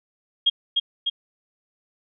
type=tone with echo; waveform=sine; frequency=3252 Hz; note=G#7; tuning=37 cents flat; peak=-14 dBFS; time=0.46-0.5 s; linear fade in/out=10 ms; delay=300 ms; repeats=2; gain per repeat=-3 dB; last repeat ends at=1.1 s; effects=none